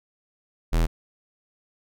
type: tone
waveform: square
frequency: 41.2 Hz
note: E1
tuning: in tune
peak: -19 dBFS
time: 0.72-0.87 s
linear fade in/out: 20 ms
effects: none